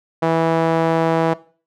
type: tone with band-pass filter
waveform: sawtooth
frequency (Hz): 163.7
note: E3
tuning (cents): -12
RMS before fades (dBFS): -17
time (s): 0.22-1.34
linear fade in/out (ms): 10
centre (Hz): 680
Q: 1.2
effects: noise-tail reverb RT60 0.4 s tail -19 dB re dry